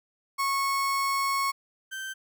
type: tone pair in turn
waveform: 35% pulse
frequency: 1100 / 1555.6 Hz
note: C#6 / G6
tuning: -14 / -14 cents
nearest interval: tritone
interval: 600 cents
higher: second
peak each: -23 / -32 dBFS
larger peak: first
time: 0.38-1.52 / 1.91-2.14 s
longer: first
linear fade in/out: 20 ms
effects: none